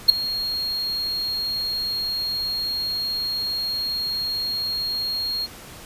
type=tone with ADSR envelope; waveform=triangle; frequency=4260 Hz; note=C8; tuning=30 cents sharp; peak=-3 dBFS; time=0.08-5.47 s; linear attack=16 ms; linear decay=6 ms; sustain=-19 dB; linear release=27 ms; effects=pink hiss -41 dBFS RMS until 5.85 s + resampled to 32000 Hz